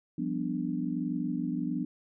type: chord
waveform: sine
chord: G dominant seventh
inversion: third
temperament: equal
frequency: 174.61 / 196 / 246.9 / 293.7 Hz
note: F3 / G3 / B3 / D4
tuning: 0 / 0 / 0 / 0 cents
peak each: -35 / -38 / -33 / -34 dBFS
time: 0.18-1.85 s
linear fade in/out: 5 ms
effects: none